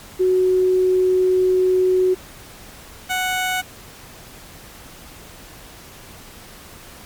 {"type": "tone pair in turn", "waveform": ["sine", "15% pulse"], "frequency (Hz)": [370, 740], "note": ["F#4", "F#5"], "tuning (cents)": [0, 0], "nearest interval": "octave", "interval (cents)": 1200, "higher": "second", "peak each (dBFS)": -13, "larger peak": "neither", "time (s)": [[0.19, 2.15], [3.09, 3.62]], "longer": "first", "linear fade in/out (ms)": 20, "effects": ["pink hiss -41 dBFS RMS until 7.05 s", "MP3 96 kbps"]}